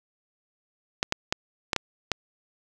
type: clicks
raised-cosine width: 0.2 ms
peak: -6 dBFS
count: 6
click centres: 1.029 / 1.124 / 1.325 / 1.732 / 1.763 / 2.117 s
effects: none